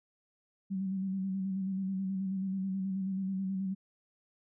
sine tone with vibrato, 191.3 Hz, G3, 42 cents flat, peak -31 dBFS, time 0.7-3.75 s, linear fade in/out 20 ms, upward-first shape square, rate 9.3 Hz, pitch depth 30 cents each way, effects none

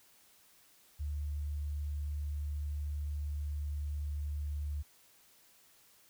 sine tone, 73.42 Hz, D2, in tune, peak -34 dBFS, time 0.99-4.83 s, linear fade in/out 20 ms, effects white hiss -64 dBFS RMS until 6.09 s

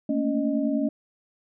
sine tone cluster, 220.7 / 231.2 / 280.9 / 617 Hz, A3 / A#3 / C#4 / D#5, +5 / -14 / +23 / -15 cents, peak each -31 / -28 / -24 / -31 dBFS, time 0.09-0.89 s, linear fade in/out 5 ms, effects none

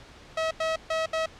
sawtooth tone bursts at uneven times, 643 Hz, E5, 43 cents flat, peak -21 dBFS, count 4, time 0.37-0.51 / 0.6-0.76 / 0.9-1.06 / 1.13-1.26 s, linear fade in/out 5 ms, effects pink hiss -49 dBFS RMS until 1.39 s + low-pass 5000 Hz 12 dB/octave

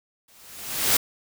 white noise with exponential growth, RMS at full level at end -17 dBFS, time 0.28-0.97 s, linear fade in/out 5 ms, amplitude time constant 150 ms, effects none

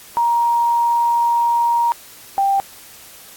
sine tone pair in turn, 941 / 788.1 Hz, A#5 / G5, +16 / +9 cents, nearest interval minor third, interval 307 cents, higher first, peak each -13 dBFS, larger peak neither, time 0.17-1.92 / 2.38-2.6 s, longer first, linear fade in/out 0 ms, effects white hiss -41 dBFS RMS until 3.36 s + AAC 64 kbps

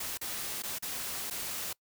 white noise with dropouts, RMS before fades -37 dBFS, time 0-1.73 s, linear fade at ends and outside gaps 5 ms, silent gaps 0.175-0.212 / 0.623-0.634 / 0.786-0.824 / 1.301-1.308 s, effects noise-tail reverb RT60 0.1 s tail -24 dB re dry

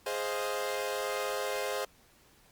sawtooth chord, F minor seventh, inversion first, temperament equal, 415.3 / 523.3 / 622.3 / 698.5 Hz, Ab4 / C5 / Eb5 / F5, 0 / 0 / 0 / 0 cents, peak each -33 / -31 / -35 / -37 dBFS, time 0.06-1.85 s, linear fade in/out 5 ms, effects pink hiss -62 dBFS RMS until 2.51 s + Opus 48 kbps

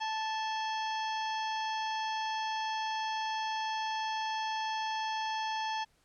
harmonic tone with a mistuned harmonic, 877 Hz, A5, 6 cents flat, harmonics 1 / 2 / 3 / 4 / 5 / 6 / 7, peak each -33 / -41 / -45 / -43 / -49 / -47 / -52 dBFS, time 0-5.85 s, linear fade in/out 20 ms, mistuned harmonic 4, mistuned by -110 cents, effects pink hiss -70 dBFS RMS until 6.04 s + low-pass 11000 Hz 12 dB/octave

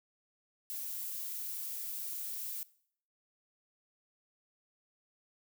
violet noise, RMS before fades -40 dBFS, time 0.7-2.63 s, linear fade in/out 0 ms, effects noise-tail reverb RT60 0.6 s tail -20 dB re dry

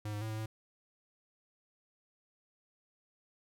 square tone with pitch steps, 105.7 / 104 / 110.2 / 108.9 / 109.9 Hz, G#2 / G#2 / A2 / A2 / A2, +31 / +3 / +3 / -17 / -2 cents, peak -37 dBFS, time 0.05-0.46 s, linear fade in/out 5 ms, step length 82 ms, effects none

